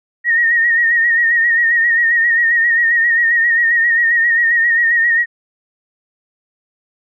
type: tone with vibrato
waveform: sine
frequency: 1864.7 Hz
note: A#6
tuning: in tune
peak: -10 dBFS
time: 0.24-5.26 s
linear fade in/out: 50 ms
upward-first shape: sine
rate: 7.5 Hz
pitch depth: 50 cents each way
effects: none